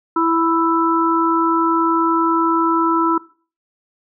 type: harmonic tone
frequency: 330.2 Hz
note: E4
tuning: 3 cents sharp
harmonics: 1 / 3 / 4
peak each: -17 / -19 / -18 dBFS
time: 0.16-3.18 s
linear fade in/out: 5 ms
effects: noise-tail reverb RT60 0.4 s tail -20 dB re dry